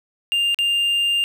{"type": "tone with dropouts", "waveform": "triangle", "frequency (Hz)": 2800, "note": "F7", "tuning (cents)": 4, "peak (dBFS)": -15, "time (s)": [0.32, 1.24], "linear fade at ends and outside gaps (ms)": 0, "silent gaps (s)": [0.545, 0.588], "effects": []}